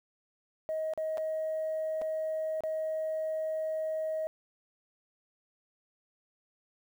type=tone with dropouts; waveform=sine; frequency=631 Hz; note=D#5; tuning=24 cents sharp; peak=-29 dBFS; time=0.69-4.27 s; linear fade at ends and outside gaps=0 ms; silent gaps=0.936-0.976 / 1.173-1.18 / 2.015-2.019 / 2.606-2.636 s; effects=tanh soft clip ceiling -27 dBFS + 10-bit